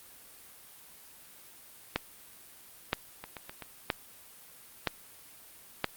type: two click trains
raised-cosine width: 0.3 ms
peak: -24 / -10 dBFS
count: 4 / 5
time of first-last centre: 3.24-3.623 / 1.96-5.843 s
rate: 7.84 / 1.03 Hz
effects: white hiss -53 dBFS RMS until 5.96 s + Opus 32 kbps